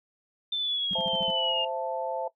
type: exponential sweep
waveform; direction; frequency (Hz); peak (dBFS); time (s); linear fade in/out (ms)
sine; down; 3567 to 2807; -26; 0.52-1.65; 5
type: tone bursts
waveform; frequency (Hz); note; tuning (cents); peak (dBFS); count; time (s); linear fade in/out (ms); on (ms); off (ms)
sine; 185; F#3; 0; -33; 6; 0.91-1.303; 0; 23; 51
type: chord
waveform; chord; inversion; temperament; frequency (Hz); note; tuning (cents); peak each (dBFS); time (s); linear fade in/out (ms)
sine; A minor; first; equal with one note detuned; 523.3 / 667.7 / 880; C5 / E5 / A5; 0 / +22 / 0; -33; 0.95-2.28; 5
effects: noise-tail reverb RT60 0.1 s tail -17 dB re dry